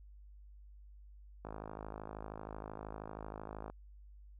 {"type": "click train", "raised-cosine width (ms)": 1, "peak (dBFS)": -30, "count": 120, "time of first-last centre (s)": [1.45, 3.7], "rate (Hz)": 52.9, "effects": ["added 50 Hz sine -53 dBFS peak until 4.39 s"]}